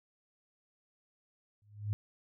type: tone with exponential growth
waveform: sine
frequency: 104 Hz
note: G#2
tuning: 3 cents sharp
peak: -27 dBFS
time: 1.62-1.93 s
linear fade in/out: 0 ms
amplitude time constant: 67 ms
effects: none